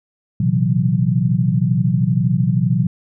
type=tone cluster; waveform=sine; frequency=119.3 / 132.2 / 162.6 / 184.6 Hz; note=A#2 / C3 / E3 / F#3; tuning=+41 / +18 / -23 / -4 cents; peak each=-19 dBFS; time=0.4-2.87 s; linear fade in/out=5 ms; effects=none